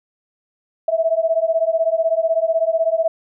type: beating tone pair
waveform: sine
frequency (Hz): 646 / 662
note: E5 / E5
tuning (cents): -35 / +7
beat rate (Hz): 16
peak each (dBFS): -18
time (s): 0.88-3.08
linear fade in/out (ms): 5
effects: none